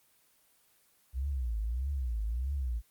sine tone with vibrato, 61.2 Hz, B1, 15 cents flat, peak -30 dBFS, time 1.13-2.82 s, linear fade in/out 50 ms, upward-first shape triangle, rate 1.6 Hz, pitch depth 290 cents each way, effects white hiss -67 dBFS RMS until 2.9 s + Opus 24 kbps

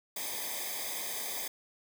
white noise with comb filter, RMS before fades -37 dBFS, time 0.16-1.48 s, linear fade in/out 5 ms, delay 0.71 ms, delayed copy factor -0.95, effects none

